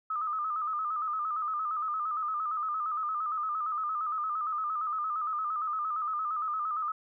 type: tone with vibrato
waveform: sine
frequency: 1244.5 Hz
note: D#6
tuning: in tune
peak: -29 dBFS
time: 0.1-6.92 s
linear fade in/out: 5 ms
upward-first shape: square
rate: 8.7 Hz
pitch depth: 59 cents each way
effects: none